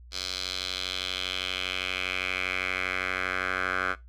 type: tone with band-pass filter sweep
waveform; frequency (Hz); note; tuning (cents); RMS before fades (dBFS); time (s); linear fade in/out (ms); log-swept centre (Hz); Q
10% pulse; 92.5; F#2; 0; -31; 0.11-3.96; 50; 4600 to 1500; 3
effects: noise-tail reverb RT60 0.2 s tail -18 dB re dry + added 60 Hz sine -46 dBFS peak until 4.08 s

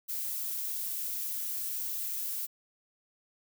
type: noise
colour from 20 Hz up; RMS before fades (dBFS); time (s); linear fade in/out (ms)
violet; -35; 0.08-2.47; 20
effects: none

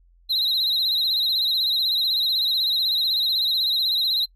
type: tone with vibrato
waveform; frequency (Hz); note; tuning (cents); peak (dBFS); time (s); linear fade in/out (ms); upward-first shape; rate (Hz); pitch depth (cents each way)
triangle; 3951; B7; 0; -18; 0.29-4.26; 20; sine; 16; 87
effects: noise-tail reverb RT60 0.1 s tail -25 dB re dry + added 43 Hz sine -53 dBFS peak until 4.35 s

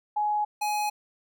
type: tone pair in turn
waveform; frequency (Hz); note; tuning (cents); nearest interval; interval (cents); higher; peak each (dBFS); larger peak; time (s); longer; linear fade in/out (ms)
sine / square; 839 / 839; G#5 / G#5; +17 / +17; unison; 0; neither; -23 / -26; first; 0.16-0.45 / 0.61-0.9; neither; 10
effects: none

